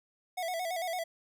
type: tone with vibrato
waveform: square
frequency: 697 Hz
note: F5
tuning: 4 cents flat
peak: -33 dBFS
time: 0.37-1.04 s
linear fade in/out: 10 ms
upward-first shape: square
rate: 8.9 Hz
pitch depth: 86 cents each way
effects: none